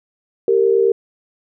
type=tone pair together; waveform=sine; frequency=392 / 461.3 Hz; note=G4 / A#4; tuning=0 / -18 cents; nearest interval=minor third; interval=282 cents; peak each=-14 dBFS; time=0.48-0.92 s; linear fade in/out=2 ms; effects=none